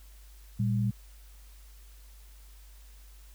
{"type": "tone pair together", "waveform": "sine", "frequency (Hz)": [116.54, 198.56], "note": ["A#2", "G3"], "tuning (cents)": [0, 22], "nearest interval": "major sixth", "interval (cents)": 922, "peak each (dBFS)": [-26, -30], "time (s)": [0.59, 0.91], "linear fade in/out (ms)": 10, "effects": ["added 50 Hz sine -49 dBFS peak until 3.34 s", "white hiss -60 dBFS RMS until 3.34 s"]}